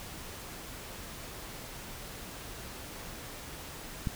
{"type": "click", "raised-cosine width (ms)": 5, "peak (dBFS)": -19, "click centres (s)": 4.072, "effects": ["pink hiss -44 dBFS RMS until 4.15 s"]}